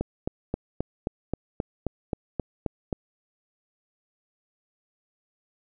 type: click train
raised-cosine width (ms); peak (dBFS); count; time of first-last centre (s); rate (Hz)
2; -13; 12; 0.01-2.928; 3.77
effects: none